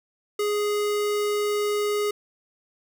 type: tone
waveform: square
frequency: 415.3 Hz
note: G#4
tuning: in tune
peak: -23 dBFS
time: 0.39-2.11 s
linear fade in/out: 5 ms
effects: none